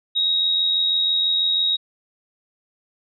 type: tone with amplitude modulation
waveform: sine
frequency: 3785 Hz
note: A#7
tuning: 26 cents sharp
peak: -15 dBFS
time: 0.15-1.77 s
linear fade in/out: 20 ms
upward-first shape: sine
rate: 86.1 Hz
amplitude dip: 40%
effects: none